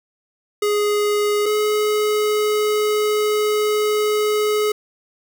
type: tone pair in turn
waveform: square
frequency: 415.6 / 423.1 Hz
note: G#4 / G#4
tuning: +1 / +32 cents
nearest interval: unison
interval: 31 cents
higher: second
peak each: -17 dBFS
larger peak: neither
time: 0.62-1.46 / 1.46-4.72 s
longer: second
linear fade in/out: 5 ms
effects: none